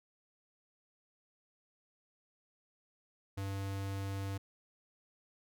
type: tone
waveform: square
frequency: 98 Hz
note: G2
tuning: in tune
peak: -37 dBFS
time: 3.37-4.38 s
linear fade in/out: 10 ms
effects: none